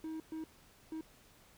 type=tone bursts at uneven times; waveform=triangle; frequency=317.8 Hz; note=D#4; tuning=37 cents sharp; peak=-37 dBFS; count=3; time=0.04-0.2 / 0.32-0.44 / 0.92-1.01 s; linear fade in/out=2 ms; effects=pink hiss -63 dBFS RMS until 1.57 s